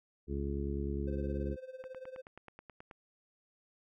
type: harmonic tone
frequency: 69.9 Hz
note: C#2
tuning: 15 cents sharp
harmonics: 1 / 2 / 3 / 4 / 5 / 6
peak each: -36 / -42 / -41 / -45 / -41 / -43 dBFS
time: 0.27-1.57 s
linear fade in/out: 50 ms
type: tone with tremolo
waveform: triangle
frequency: 518 Hz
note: C5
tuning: 17 cents flat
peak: -39 dBFS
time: 1.07-2.22 s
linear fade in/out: 10 ms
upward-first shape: sine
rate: 18 Hz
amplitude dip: 80%
type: click train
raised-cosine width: 0.5 ms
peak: -34 dBFS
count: 11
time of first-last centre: 1.84-2.912 s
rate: 9.33 Hz
effects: none